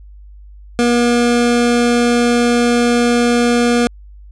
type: tone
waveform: 25% pulse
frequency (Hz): 239.4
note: A#3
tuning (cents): +46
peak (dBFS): -7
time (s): 0.79-3.87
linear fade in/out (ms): 0
effects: added 50 Hz sine -35 dBFS peak until 4.31 s + resampled to 22050 Hz